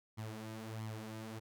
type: tone with flanger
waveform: sawtooth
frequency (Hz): 110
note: A2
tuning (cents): 0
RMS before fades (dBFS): -45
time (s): 0.17-1.4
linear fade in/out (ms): 20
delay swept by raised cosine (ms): 0.93 to 5.93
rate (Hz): 1.5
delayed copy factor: +0.65
effects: none